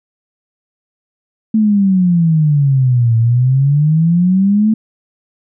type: exponential two-way sweep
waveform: sine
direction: down then up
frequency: 222.1 to 112.9 to 222.1 Hz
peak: -8 dBFS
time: 1.54-4.74 s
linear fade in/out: 5 ms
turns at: 3.17 s
effects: none